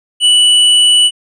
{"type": "tone", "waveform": "square", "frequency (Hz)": 2960, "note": "F#7", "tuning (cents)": 0, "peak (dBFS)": -6, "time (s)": [0.2, 1.11], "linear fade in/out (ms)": 50, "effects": ["resampled to 22050 Hz"]}